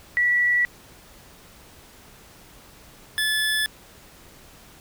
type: tone pair in turn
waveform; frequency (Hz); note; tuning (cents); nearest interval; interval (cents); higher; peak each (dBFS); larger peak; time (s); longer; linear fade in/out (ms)
sine / 25% pulse; 1948 / 1729; B6 / A6; -24 / -31; major second; 207; first; -17; neither; 0.17-0.65 / 3.18-3.66; neither; 0
effects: pink hiss -49 dBFS RMS until 4.8 s